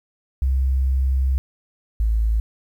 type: tone pair in turn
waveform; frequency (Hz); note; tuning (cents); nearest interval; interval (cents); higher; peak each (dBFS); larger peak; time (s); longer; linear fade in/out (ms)
sine; 65.9 / 55; C2 / A1; +13 / 0; minor third; 313; first; -16; neither; 0.42-1.38 / 2-2.4; first; 0
effects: 9-bit